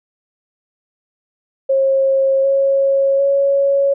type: tone with pitch steps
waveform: sine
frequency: 539 / 547.2 / 555.4 Hz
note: C#5 / C#5 / C#5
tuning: -49 / -23 / +3 cents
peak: -11 dBFS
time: 1.69-3.94 s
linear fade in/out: 10 ms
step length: 750 ms
effects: none